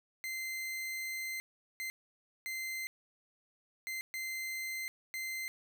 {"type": "tone bursts at uneven times", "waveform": "40% pulse", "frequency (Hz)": 2075, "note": "C7", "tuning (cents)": -15, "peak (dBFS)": -36, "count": 6, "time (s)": [[0.24, 1.4], [1.8, 1.9], [2.46, 2.87], [3.87, 4.01], [4.14, 4.88], [5.14, 5.48]], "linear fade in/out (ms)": 0, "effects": []}